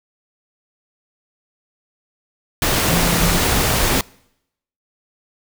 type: tone in noise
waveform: sine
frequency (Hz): 171.2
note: F3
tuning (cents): -34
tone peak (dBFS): -20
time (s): 2.9-3.38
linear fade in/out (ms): 2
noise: pink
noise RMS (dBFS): -17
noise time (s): 2.62-4.01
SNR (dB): -6
effects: noise-tail reverb RT60 0.8 s tail -25 dB re dry